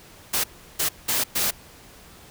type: noise bursts at uneven times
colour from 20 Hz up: white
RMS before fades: -23 dBFS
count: 4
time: 0.33-0.44 / 0.79-0.89 / 1.08-1.24 / 1.35-1.51 s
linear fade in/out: 10 ms
effects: pink hiss -48 dBFS RMS until 2.3 s